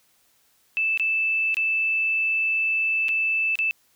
sine tone with dropouts, 2636 Hz, E7, 1 cent flat, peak -20 dBFS, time 0.77-3.71 s, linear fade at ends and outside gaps 0 ms, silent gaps 0.975-0.997 / 1.544-1.569 / 3.084-3.09 / 3.555-3.589 s, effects white hiss -63 dBFS RMS until 3.95 s

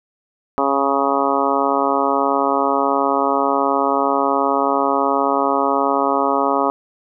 harmonic tone, 138.59 Hz, C#3, in tune, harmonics 2 / 3 / 4 / 5 / 6 / 7 / 8 / 9, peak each -23 / -23 / -23 / -23 / -23 / -23 / -23 / -23 dBFS, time 0.58-6.7 s, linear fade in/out 0 ms, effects none

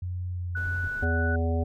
sine tone with pitch glide, 89.9 to 87.85 Hz, F#2 to F2, -49 to +11 cents, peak -29 dBFS, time 0.02-0.88 s, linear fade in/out 5 ms, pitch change -40 cents, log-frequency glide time 0.3-0.56 s
sine tone, 1480 Hz, F#6, in tune, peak -29 dBFS, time 0.55-1.36 s, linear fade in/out 5 ms
brown noise, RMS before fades -42 dBFS, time 0.56-1.05 s, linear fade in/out 10 ms
harmonic tone, 82.7 Hz, E2, 6 cents sharp, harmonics 1 / 3 / 5 / 7 / 9, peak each -24 / -32 / -34 / -35 / -37 dBFS, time 1.02-1.64 s, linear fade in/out 10 ms
effects none

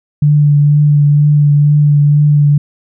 sine tone with vibrato, 146.8 Hz, D3, in tune, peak -5 dBFS, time 0.22-2.58 s, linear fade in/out 5 ms, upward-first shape triangle, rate 2.1 Hz, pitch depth 21 cents each way, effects none

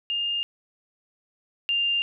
sine tone pair in turn, 2818 / 2797 Hz, F7 / F7, +15 / +2 cents, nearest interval unison, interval 13 cents, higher first, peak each -24 / -21 dBFS, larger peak second, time 0.1-0.43 / 1.69-2.02 s, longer neither, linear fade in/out 0 ms, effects none

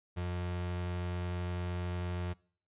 35% pulse tone, 88.7 Hz, F2, 27 cents sharp, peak -32 dBFS, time 0.16-2.34 s, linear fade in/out 20 ms, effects noise-tail reverb RT60 0.5 s tail -24 dB re dry + resampled to 8000 Hz

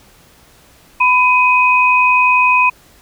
sine tone pair together, 998.8 / 2510 Hz, B5 / D#7, +19 / +15 cents, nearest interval octave + major third, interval 1596 cents, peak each -11 dBFS, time 1-2.7 s, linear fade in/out 10 ms, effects pink hiss -47 dBFS RMS until 3.01 s

